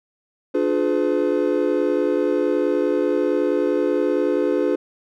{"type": "chord", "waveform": "triangle", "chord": "D diminished seventh", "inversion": "none", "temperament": "just", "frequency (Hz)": [293.7, 352.4, 422.9, 507.5], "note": ["D4", "F4", "Ab4", "Cb5"], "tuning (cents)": [0, 16, 31, 47], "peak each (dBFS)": -21, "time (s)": [0.54, 4.76], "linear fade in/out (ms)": 10, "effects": []}